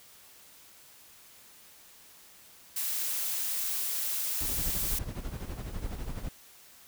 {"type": "noise", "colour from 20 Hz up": "blue", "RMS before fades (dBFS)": -32, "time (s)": [2.76, 4.99], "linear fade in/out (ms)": 5}
{"type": "noise with tremolo", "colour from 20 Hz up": "brown", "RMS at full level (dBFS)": -34, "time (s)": [4.41, 6.29], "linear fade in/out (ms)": 2, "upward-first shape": "sine", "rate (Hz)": 12, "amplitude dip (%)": 65}
{"effects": ["white hiss -55 dBFS RMS until 6.87 s"]}